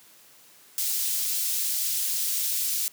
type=high-pass noise; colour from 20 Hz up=white; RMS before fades=-27 dBFS; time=0.78-2.88 s; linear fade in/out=0 ms; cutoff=4200 Hz; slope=12 dB/octave; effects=white hiss -54 dBFS RMS until 2.92 s + high-pass 100 Hz 12 dB/octave